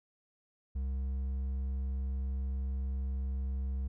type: tone with hard clipping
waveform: triangle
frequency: 66.4 Hz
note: C2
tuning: 26 cents sharp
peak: -33 dBFS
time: 0.75-3.88 s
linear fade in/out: 10 ms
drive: 7 dB
effects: none